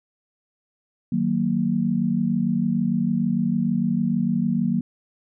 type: chord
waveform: sine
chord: D# minor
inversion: none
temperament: just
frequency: 155.56 / 186.68 / 233.3 Hz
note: D#3 / F#3 / A#3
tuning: 0 / +16 / +2 cents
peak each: -27 / -23 / -22 dBFS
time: 1.12-4.81 s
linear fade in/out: 5 ms
effects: none